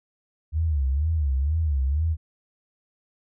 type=tone with vibrato; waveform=sine; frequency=73.42 Hz; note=D2; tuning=in tune; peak=-20 dBFS; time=0.52-2.17 s; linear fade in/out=50 ms; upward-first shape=sine; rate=2.1 Hz; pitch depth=190 cents each way; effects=none